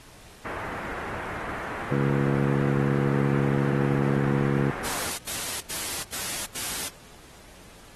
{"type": "low-pass noise", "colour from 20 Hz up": "white", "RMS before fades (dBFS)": -35, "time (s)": [0.45, 5.1], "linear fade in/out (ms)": 5, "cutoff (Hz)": 1800, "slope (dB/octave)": 24}
{"type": "harmonic tone", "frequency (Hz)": 69.6, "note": "C#2", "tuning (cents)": 8, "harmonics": [2, 3, 4, 5, 6, 7], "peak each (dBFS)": [-24, -28, -30, -31, -35, -32], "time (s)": [1.91, 4.71], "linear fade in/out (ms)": 5}
{"type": "noise bursts", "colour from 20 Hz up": "white", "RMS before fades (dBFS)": -31, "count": 5, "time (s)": [4.84, 6.888], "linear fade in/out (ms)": 10, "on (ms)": 340, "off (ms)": 87}
{"effects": ["pink hiss -50 dBFS RMS until 7.95 s", "AAC 32 kbps"]}